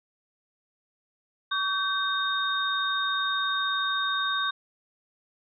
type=tone cluster; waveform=sine; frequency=1135 / 1548 / 3699 Hz; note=C#6 / G6 / A#7; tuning=+41 / -22 / -14 cents; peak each=-29 dBFS; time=1.51-4.51 s; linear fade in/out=10 ms; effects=none